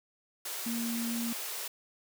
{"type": "high-pass noise", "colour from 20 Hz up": "white", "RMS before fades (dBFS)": -38, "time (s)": [0.45, 1.68], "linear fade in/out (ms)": 5, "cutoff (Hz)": 340, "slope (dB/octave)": 96}
{"type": "tone", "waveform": "sine", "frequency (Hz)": 233.1, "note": "A#3", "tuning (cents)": 0, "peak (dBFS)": -32, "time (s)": [0.66, 1.33], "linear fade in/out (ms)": 5}
{"effects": []}